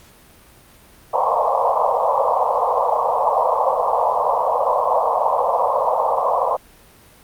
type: band-pass noise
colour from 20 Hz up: white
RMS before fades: -18 dBFS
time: 1.13-6.57 s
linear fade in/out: 10 ms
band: 480 to 1100 Hz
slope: 96 dB/octave
effects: pink hiss -48 dBFS RMS until 7.23 s + Opus 48 kbps